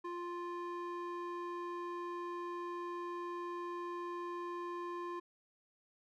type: tone with band-pass filter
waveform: square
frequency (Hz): 349.2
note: F4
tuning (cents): 0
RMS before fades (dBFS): -42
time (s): 0.04-5.2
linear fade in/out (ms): 10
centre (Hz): 780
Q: 3.1
effects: none